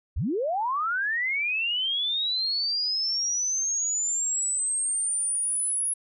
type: linear sweep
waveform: sine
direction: up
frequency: 41.71 to 10548 Hz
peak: -24 dBFS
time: 0.16-5.94 s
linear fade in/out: 10 ms
effects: none